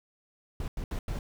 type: noise bursts at uneven times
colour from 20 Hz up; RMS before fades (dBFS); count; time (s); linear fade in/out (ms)
brown; -33; 4; 0.6-0.68 / 0.77-0.84 / 0.91-0.99 / 1.08-1.19; 2
effects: none